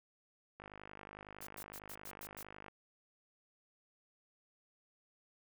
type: click train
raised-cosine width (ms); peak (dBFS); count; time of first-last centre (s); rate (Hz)
0.5; -34; 107; 0.6-2.683; 50.9
type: noise bursts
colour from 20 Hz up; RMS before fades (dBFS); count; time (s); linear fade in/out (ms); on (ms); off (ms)
blue; -49; 7; 1.41-2.43; 5; 60; 100
effects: none